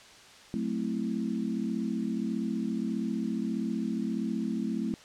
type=chord; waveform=sine; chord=F# half-diminished seventh; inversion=none; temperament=equal; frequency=185 / 220 / 261.6 / 329.6 Hz; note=F#3 / A3 / C4 / E4; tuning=0 / 0 / 0 / 0 cents; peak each=-36 / -31 / -35 / -37 dBFS; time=0.54-4.94 s; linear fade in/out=0 ms; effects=white hiss -52 dBFS RMS until 5.04 s + low-pass 6000 Hz 12 dB/octave